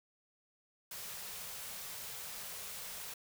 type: band-stop noise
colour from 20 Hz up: white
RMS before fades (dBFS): -45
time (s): 0.91-3.14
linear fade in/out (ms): 5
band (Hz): 230 to 380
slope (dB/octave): 96
effects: none